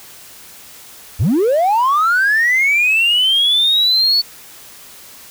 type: linear sweep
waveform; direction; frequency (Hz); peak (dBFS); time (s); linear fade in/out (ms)
triangle; up; 67.1 to 4466; -8; 1.19-4.22; 20
effects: tanh soft clip ceiling -7 dBFS + white hiss -39 dBFS RMS until 5.3 s